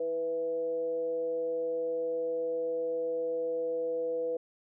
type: tone with frequency modulation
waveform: sine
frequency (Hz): 493.9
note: B4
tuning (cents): 0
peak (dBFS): -29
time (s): 0-4.37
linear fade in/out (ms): 5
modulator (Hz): 168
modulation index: 0.38
effects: none